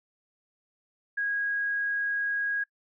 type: tone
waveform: sine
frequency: 1645 Hz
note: G#6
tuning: 17 cents flat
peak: -26 dBFS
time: 1.17-2.64 s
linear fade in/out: 10 ms
effects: noise-tail reverb RT60 0.1 s tail -22 dB re dry